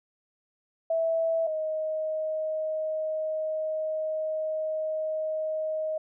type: tone pair in turn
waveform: sine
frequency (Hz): 655 / 626.3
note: E5 / D#5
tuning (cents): -11 / +11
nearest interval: minor second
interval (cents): 78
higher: first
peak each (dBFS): -23 / -27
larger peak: first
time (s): 0.9-1.47 / 1.47-5.98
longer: second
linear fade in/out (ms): 5
effects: none